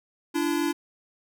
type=tone pair together; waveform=square; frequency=291.4 / 338 Hz; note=D4 / E4; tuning=-13 / +43 cents; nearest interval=minor third; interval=256 cents; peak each=-27 dBFS; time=0.34-0.73 s; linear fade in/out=20 ms; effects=none